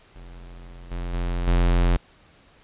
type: tone with level steps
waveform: square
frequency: 43.65 Hz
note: F1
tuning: in tune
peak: -40 / -28 / -24 / -17 dBFS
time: 0.15-1.97 s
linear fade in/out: 10 ms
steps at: 0.91 / 1.13 / 1.47 s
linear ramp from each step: 10 ms
effects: pink hiss -55 dBFS RMS until 2.63 s + resampled to 8000 Hz